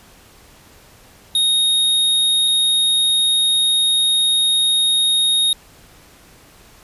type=tone pair in turn; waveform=square; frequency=3729 / 3729 Hz; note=A#7 / A#7; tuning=0 / 0 cents; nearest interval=unison; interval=0 cents; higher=neither; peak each=-14 dBFS; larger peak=neither; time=1.35-2.48 / 2.48-5.53 s; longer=second; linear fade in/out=2 ms; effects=pink hiss -47 dBFS RMS until 6.83 s + resampled to 32000 Hz

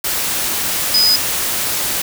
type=tone in noise; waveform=sine; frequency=4994 Hz; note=D#8; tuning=6 cents sharp; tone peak=-10 dBFS; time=0.94-1.16 s; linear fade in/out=5 ms; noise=white; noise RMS=-19 dBFS; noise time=0.04-2.02 s; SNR=+6 dB; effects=none

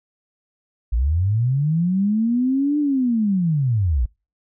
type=linear two-way sweep; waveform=sine; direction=up then down; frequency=52 to 299.4 to 52 Hz; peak=-16 dBFS; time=0.92-4.06 s; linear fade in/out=10 ms; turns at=2.79 s; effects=noise-tail reverb RT60 0.3 s tail -26 dB re dry

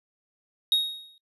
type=tone with exponential decay; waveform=triangle; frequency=3756 Hz; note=A#7; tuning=12 cents sharp; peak=-15 dBFS; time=0.72-1.18 s; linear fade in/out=1 ms; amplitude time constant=100 ms; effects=noise-tail reverb RT60 0.1 s tail -24 dB re dry + resampled to 32000 Hz

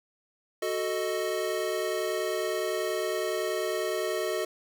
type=chord; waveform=square; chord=D# diminished; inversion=first; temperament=equal; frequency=370 / 440 / 622.3 Hz; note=F#4 / A4 / D#5; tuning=0 / 0 / 0 cents; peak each=-33 / -33 / -33 dBFS; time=0.62-4.45 s; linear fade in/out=5 ms; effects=9-bit

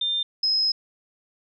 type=tone pair in turn; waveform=sine; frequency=3600 / 5118 Hz; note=A7 / D#8; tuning=+39 / +48 cents; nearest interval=tritone; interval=609 cents; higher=second; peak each=-22 / -19 dBFS; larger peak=second; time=0.01-0.23 / 0.43-0.72 s; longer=second; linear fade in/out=5 ms; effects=none

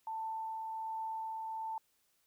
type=tone with tremolo; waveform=sine; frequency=888 Hz; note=A5; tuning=16 cents sharp; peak=-36 dBFS; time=0.07-1.78 s; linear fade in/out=2 ms; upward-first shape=triangle; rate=1.3 Hz; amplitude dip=25%; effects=white hiss -75 dBFS RMS until 2.26 s

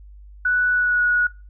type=tone with pitch glide; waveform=sine; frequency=1480 to 1458.8 Hz; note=F#6 to F#6; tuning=0 to -25 cents; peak=-16 dBFS; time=0.45-1.27 s; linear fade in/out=5 ms; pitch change=-25 cents; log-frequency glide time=0.71-1.03 s; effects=noise-tail reverb RT60 0.3 s tail -21 dB re dry + added 50 Hz sine -40 dBFS peak until 1.49 s

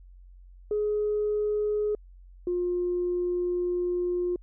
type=tone pair in turn; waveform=sine; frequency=420 / 355 Hz; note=G#4 / F4; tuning=+19 / +28 cents; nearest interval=minor third; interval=291 cents; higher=first; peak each=-23 / -24 dBFS; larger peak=first; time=0.71-1.95 / 2.47-4.36 s; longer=second; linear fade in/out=2 ms; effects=tanh soft clip ceiling -19 dBFS + added 45 Hz sine -47 dBFS peak until 4.42 s

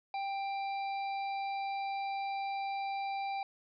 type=harmonic tone; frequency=788 Hz; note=G5; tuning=9 cents sharp; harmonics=1 / 3 / 5 / 6; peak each=-34 / -44 / -52 / -55 dBFS; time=0.14-3.43 s; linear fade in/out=2 ms; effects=none

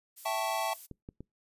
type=noise; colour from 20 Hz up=violet; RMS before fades=-45 dBFS; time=0.16-0.87 s; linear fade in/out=20 ms
type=chord; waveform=square; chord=A dominant seventh; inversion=second; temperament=equal with one note detuned; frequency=659.3 / 775.9 / 880 / 1108.7 Hz; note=E5 / G5 / A5 / C#6; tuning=0 / -18 / 0 / 0 cents; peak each=-35 / -37 / -35 / -38 dBFS; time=0.25-0.74 s; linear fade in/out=10 ms
type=clicks; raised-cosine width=3 ms; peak=-30 dBFS; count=3; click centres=0.913 / 1.089 / 1.206 s
effects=noise-tail reverb RT60 0.2 s tail -26 dB re dry + resampled to 32000 Hz

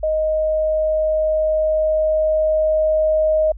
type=tone with level ramp; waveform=sine; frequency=624 Hz; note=D#5; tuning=5 cents sharp; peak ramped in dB=-16 to -13 dBFS; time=0.03-3.52 s; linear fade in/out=5 ms; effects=added 50 Hz sine -31 dBFS peak until 3.57 s

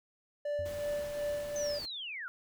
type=tone with tremolo; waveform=triangle; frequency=585 Hz; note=D5; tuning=7 cents flat; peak=-29 dBFS; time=0.45-1.79 s; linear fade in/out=5 ms; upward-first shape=sine; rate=2.7 Hz; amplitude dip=50%
type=tone with exponential decay; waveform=triangle; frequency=87.31 Hz; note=F2; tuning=in tune; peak=-36 dBFS; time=0.59-1.03 s; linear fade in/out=0 ms; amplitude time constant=95 ms
type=noise; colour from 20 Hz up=pink; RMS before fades=-48 dBFS; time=0.65-1.86 s; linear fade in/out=10 ms
type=linear sweep; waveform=sine; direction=down; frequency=6272 to 1359 Hz; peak=-38 dBFS; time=1.56-2.28 s; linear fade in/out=0 ms
effects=none

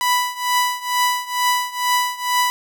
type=tone with tremolo; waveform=sawtooth; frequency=989 Hz; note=B5; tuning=2 cents sharp; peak=-10 dBFS; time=0.01-2.5 s; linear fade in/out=0 ms; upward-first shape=triangle; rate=2.2 Hz; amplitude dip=90%; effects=none

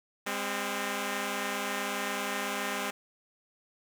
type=tone pair together; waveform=5% pulse; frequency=203.1 / 261.6 Hz; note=G#3 / C4; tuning=-38 / 0 cents; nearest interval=major third; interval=438 cents; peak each=-22 / -23 dBFS; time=0.26-2.91 s; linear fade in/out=10 ms; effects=none

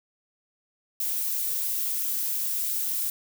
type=noise; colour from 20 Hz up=violet; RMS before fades=-28 dBFS; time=1-3.1 s; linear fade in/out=2 ms; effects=none

